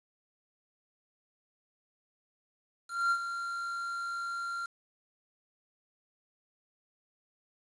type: tone with ADSR envelope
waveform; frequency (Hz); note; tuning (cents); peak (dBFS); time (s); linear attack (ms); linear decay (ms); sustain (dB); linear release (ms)
triangle; 1382; F6; -19; -22; 2.88-4.66; 230; 68; -10; 4
effects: resampled to 22050 Hz + 8-bit